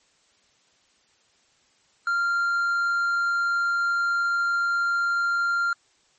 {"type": "tone", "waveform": "triangle", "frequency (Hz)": 1390, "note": "F6", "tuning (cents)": -9, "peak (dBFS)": -19, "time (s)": [2.07, 5.73], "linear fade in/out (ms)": 2, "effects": ["white hiss -63 dBFS RMS until 6.18 s", "MP3 32 kbps"]}